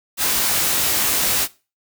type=noise with comb filter; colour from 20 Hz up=white; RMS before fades=-19 dBFS; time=0.17-1.48 s; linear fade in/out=50 ms; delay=19 ms; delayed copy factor=+0.75; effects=noise-tail reverb RT60 0.3 s tail -19 dB re dry